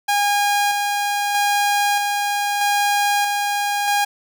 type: tone with tremolo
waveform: sawtooth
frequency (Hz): 816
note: G#5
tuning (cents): -31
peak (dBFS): -12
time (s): 0.08-4.05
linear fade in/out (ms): 10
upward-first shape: square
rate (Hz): 0.79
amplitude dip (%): 30
effects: none